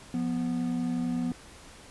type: tone pair together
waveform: triangle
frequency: 174.73 / 245.9 Hz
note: F3 / B3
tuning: +1 / -7 cents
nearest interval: tritone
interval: 592 cents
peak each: -31 / -26 dBFS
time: 0.14-1.32 s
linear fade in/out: 2 ms
effects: pink hiss -50 dBFS RMS until 1.9 s + resampled to 24000 Hz